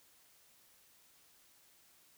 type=silence; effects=white hiss -66 dBFS RMS until 2.17 s